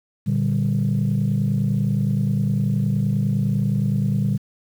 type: chord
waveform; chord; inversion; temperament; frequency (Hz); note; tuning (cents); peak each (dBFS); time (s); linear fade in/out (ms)
sine; G minor; first; equal; 116.54 / 146.83 / 196; Bb2 / D3 / G3; 0 / 0 / 0; -21; 0.26-4.38; 20
effects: tanh soft clip ceiling -12 dBFS + 8-bit